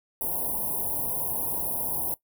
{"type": "band-stop noise", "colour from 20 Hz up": "white", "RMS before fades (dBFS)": -29, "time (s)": [0.21, 2.14], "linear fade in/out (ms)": 0, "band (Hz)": [1000, 9800], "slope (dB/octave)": 96, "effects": ["noise-tail reverb RT60 0.1 s tail -18 dB re dry"]}